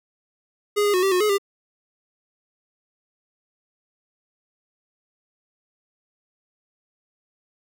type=tone with pitch steps; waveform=square; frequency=413.6 / 410.6 / 365.4 / 388.6 / 362.9 / 423.4 / 398.3 Hz; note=G#4 / G#4 / F#4 / G4 / F#4 / G#4 / G4; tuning=-7 / -20 / -22 / -15 / -34 / +33 / +28 cents; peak=-18 dBFS; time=0.76-1.383 s; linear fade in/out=20 ms; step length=89 ms; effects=none